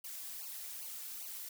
blue noise with flanger, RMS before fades -45 dBFS, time 0.04-1.49 s, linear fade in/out 5 ms, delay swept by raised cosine 0.55 to 3.25 ms, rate 2.5 Hz, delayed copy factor -0.9, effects none

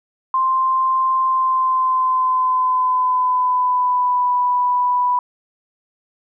sine tone with pitch glide, 1046.5 to 987.8 Hz, C6 to B5, 0 to 0 cents, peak -14 dBFS, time 0.34-5.19 s, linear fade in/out 2 ms, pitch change -100 cents, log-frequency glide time 1.23-4.32 s, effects none

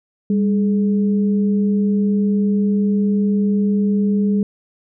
sine tone pair together, 200.5 / 424.8 Hz, G3 / G#4, +39 / +39 cents, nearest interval octave + minor second, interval 1300 cents, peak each -14 / -25 dBFS, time 0.3-4.43 s, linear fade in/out 2 ms, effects none

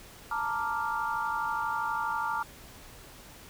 sine chord, Bb major seventh, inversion third, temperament equal, 880 / 932.3 / 1174.7 / 1396.9 Hz, A5 / Bb5 / D6 / F6, 0 / 0 / 0 / 0 cents, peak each -34 dBFS, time 0.31-2.43 s, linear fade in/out 5 ms, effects pink hiss -50 dBFS RMS until 3.49 s

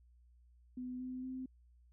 sine tone with pitch steps, 251.3 / 255 / 258.7 Hz, B3 / C4 / C4, +30 / -44 / -19 cents, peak -40 dBFS, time 0.77-1.46 s, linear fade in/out 5 ms, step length 230 ms, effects added 60 Hz sine -62 dBFS peak until 1.92 s

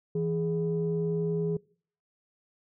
sine tone pair together, 164.8 / 416.1 Hz, E3 / G#4, 0 / +3 cents, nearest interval octave + major third, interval 1603 cents, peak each -28 dBFS, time 0.15-1.57 s, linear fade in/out 5 ms, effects noise-tail reverb RT60 0.5 s tail -24 dB re dry + tanh soft clip ceiling -19 dBFS

